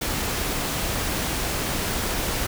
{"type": "noise", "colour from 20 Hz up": "pink", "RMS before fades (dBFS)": -26, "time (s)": [0.01, 2.47], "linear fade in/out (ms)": 10, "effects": []}